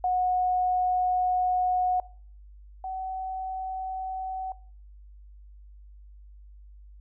sine tone pair in turn, 731 / 755 Hz, F#5 / F#5, -21 / +35 cents, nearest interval minor second, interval 56 cents, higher second, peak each -22 / -31 dBFS, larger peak first, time 0.04-2 / 2.84-4.52 s, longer first, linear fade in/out 2 ms, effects noise-tail reverb RT60 0.5 s tail -21 dB re dry + added 50 Hz sine -46 dBFS peak until 7 s

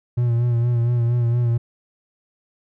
triangle tone with vibrato, 119.3 Hz, A#2, 41 cents sharp, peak -14 dBFS, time 0.17-1.58 s, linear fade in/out 10 ms, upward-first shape sine, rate 4.3 Hz, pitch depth 39 cents each way, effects none

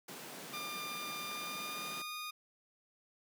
pink high-pass noise, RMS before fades -48 dBFS, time 0.08-2.02 s, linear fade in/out 5 ms, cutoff 150 Hz, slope 48 dB/octave
15% pulse tone with pitch glide, 1198 to 1227.4 Hz, D6 to D#6, +34 to -24 cents, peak -34 dBFS, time 0.53-2.31 s, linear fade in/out 10 ms, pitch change +42 cents, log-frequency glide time 1.28-2.14 s
effects none

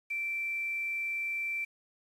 sine tone with quantisation, 2341 Hz, D7, 6 cents flat, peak -31 dBFS, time 0.1-1.65 s, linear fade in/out 10 ms, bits 9, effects resampled to 32000 Hz

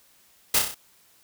white noise with echo, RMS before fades -20 dBFS, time 0.54-0.59 s, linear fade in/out 5 ms, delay 31 ms, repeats 5, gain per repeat -4 dB, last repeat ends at 0.745 s, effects white hiss -59 dBFS RMS until 1.23 s

